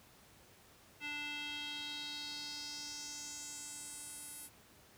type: tone with band-pass filter sweep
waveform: square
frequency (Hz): 293.3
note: D4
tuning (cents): -2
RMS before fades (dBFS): -45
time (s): 1-4.5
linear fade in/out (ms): 50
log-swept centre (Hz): 2500 to 11000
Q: 3.4
effects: pink hiss -62 dBFS RMS until 4.97 s + high-pass 60 Hz 12 dB/octave